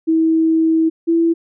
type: tone pair in turn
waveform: sine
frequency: 322.9 / 332.7 Hz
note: E4 / E4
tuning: -36 / +16 cents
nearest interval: minor second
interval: 52 cents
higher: second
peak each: -11 dBFS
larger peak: neither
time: 0.07-0.9 / 1.07-1.34 s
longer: first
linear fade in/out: 20 ms
effects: none